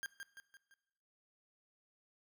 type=tone with echo; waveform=40% pulse; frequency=1602 Hz; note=G6; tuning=37 cents sharp; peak=-38 dBFS; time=0.03-0.06 s; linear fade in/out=0 ms; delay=170 ms; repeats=4; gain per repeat=-6 dB; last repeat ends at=0.74 s; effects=noise-tail reverb RT60 1.0 s tail -18 dB re dry